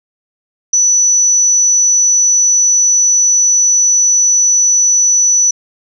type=tone; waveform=sine; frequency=5950 Hz; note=F#8; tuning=9 cents sharp; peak=-7 dBFS; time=0.73-5.51 s; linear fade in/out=5 ms; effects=none